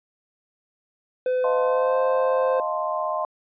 triangle tone with pitch glide, 507 to 521.3 Hz, B4 to C5, +45 to -6 cents, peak -18 dBFS, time 1.26-2.6 s, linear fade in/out 2 ms, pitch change +49 cents, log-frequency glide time 1.62-1.97 s
sine chord, F dominant seventh, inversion third, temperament equal, 622.3 / 698.5 / 880 / 1046.5 Hz, Eb5 / F5 / A5 / C6, 0 / 0 / 0 / 0 cents, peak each -27 / -30 / -33 / -27 dBFS, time 1.44-3.25 s, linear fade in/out 2 ms
effects resampled to 8000 Hz

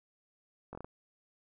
slowing click train, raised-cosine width 1 ms, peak -30 dBFS, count 5, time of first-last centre 0.73-0.845 s, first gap 20 ms, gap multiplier 1.25, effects none

